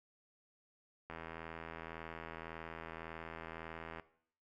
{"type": "click train", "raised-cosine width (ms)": 0.5, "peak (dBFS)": -30, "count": 238, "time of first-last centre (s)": [1.1, 3.997], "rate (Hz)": 81.8, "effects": ["noise-tail reverb RT60 0.6 s tail -17 dB re dry"]}